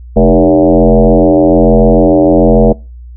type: tone with frequency modulation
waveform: sine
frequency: 130.81 Hz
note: C3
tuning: in tune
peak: -3 dBFS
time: 0.16-2.73 s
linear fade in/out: 10 ms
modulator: 86.8 Hz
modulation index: 6.2
effects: noise-tail reverb RT60 0.3 s tail -25 dB re dry + added 60 Hz sine -27 dBFS peak until 3.16 s